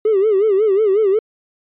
triangle tone with vibrato, 410 Hz, G#4, 22 cents flat, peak -8 dBFS, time 0.05-1.19 s, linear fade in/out 5 ms, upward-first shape sine, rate 5.5 Hz, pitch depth 140 cents each way, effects tanh soft clip ceiling -8 dBFS + resampled to 8000 Hz

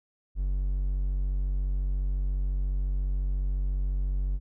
triangle tone, 47.13 Hz, F#1, 33 cents sharp, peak -23 dBFS, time 0.35-4.4 s, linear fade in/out 50 ms, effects none

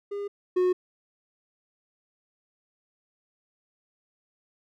triangle tone pair in turn, 405 / 364.2 Hz, G#4 / F#4, -43 / -27 cents, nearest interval major second, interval 184 cents, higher first, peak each -28 / -18 dBFS, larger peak second, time 0.11-0.28 / 0.56-0.73 s, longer neither, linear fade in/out 10 ms, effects none

